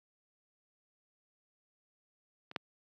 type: clicks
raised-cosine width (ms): 0.3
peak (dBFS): -30 / -16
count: 2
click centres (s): 2.514 / 2.562
effects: high-pass 150 Hz 12 dB/octave